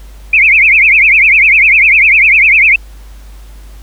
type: tone with vibrato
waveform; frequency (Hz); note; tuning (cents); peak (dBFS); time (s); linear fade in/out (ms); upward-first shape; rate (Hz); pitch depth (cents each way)
sine; 2342; D7; -5; -3; 0.33-2.76; 5; triangle; 10; 240
effects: added 50 Hz sine -29 dBFS peak until 3.82 s + pink hiss -43 dBFS RMS until 3.82 s